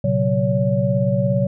sine tone cluster, 118.3 / 135.6 / 186.2 / 566 Hz, A#2 / C#3 / F#3 / C#5, +26 / -38 / +11 / +36 cents, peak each -21 dBFS, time 0.04-1.47 s, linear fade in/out 5 ms, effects none

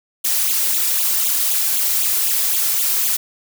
blue noise with flanger, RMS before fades -18 dBFS, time 0.24-3.17 s, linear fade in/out 10 ms, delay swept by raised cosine 0.27 to 2.97 ms, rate 3.9 Hz, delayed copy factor +0.9, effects none

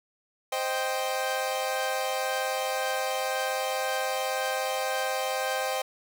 sawtooth chord, C minor, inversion none, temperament equal, 523.3 / 622.3 / 784 Hz, C5 / Eb5 / G5, 0 / 0 / 0 cents, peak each -27 / -30 / -27 dBFS, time 0.52-5.82 s, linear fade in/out 5 ms, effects none

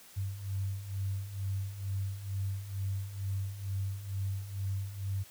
sine beating tone pair, 96 / 98.2 Hz, G2 / G2, -36 / +4 cents, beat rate 2.2 Hz, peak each -39 / -34 dBFS, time 0.16-5.24 s, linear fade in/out 20 ms, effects white hiss -55 dBFS RMS until 5.3 s

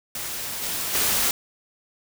white noise with level steps, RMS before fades -31 / -28 / -22 dBFS, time 0.15-1.31 s, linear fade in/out 2 ms, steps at 0.61 / 0.93 s, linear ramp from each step 20 ms, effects none

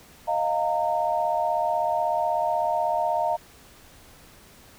sine chord, Eb suspended second, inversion none, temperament equal with one note detuned, 622.3 / 698.5 / 917.9 Hz, Eb5 / F5 / Bb5, 0 / 0 / -27 cents, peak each -27 / -25 / -26 dBFS, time 0.27-3.37 s, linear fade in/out 20 ms, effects pink hiss -51 dBFS RMS until 4.78 s

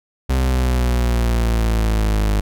40% pulse exponential sweep, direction down, 65.41 to 51.3 Hz, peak -14 dBFS, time 0.29-2.41 s, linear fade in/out 10 ms, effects none

